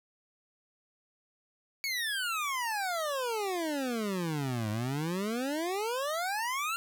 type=exponential two-way sweep; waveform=25% pulse; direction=down then up; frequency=2248 to 103.83 to 1393 Hz; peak=-27 dBFS; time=1.84-6.76 s; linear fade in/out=0 ms; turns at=4.7 s; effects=none